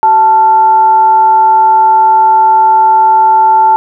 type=tone with frequency modulation; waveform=sine; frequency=880 Hz; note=A5; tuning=in tune; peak=-3 dBFS; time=0.03-3.76 s; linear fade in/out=0 ms; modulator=499 Hz; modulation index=0.21; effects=none